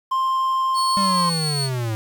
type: tone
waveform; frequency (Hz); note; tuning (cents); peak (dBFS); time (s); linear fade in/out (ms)
triangle; 1052; C6; +9; -16; 0.11-1.3; 10
type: tone with tremolo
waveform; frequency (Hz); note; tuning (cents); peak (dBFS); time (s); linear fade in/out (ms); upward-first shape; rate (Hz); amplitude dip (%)
35% pulse; 4399; C#8; -14; -21; 0.74-1.7; 50; triangle; 7.2; 25
type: linear sweep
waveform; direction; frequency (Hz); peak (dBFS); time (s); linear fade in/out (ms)
square; down; 200 to 107.2; -23; 0.97-1.95; 0
effects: 8-bit